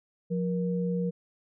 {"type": "tone pair together", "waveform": "sine", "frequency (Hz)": [177.1, 473.1], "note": ["F3", "A#4"], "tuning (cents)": [24, 26], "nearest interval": "octave + perfect fourth", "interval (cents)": 1702, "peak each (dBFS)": [-27, -32], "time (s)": [0.3, 1.11], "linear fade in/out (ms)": 20, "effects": []}